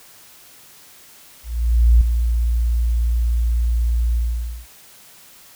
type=tone with ADSR envelope; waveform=sine; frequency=58.27 Hz; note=A#1; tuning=in tune; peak=-7 dBFS; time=1.43-4.67 s; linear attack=580 ms; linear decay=5 ms; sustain=-8 dB; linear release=530 ms; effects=white hiss -46 dBFS RMS until 5.55 s